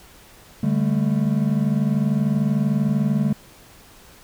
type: chord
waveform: triangle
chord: D suspended fourth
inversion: none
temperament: equal with one note detuned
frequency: 146.83 / 199.88 / 220 Hz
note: D3 / G3 / A3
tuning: 0 / +34 / 0 cents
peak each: -20 dBFS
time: 0.63-3.33 s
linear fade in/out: 5 ms
effects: pink hiss -48 dBFS RMS until 4.23 s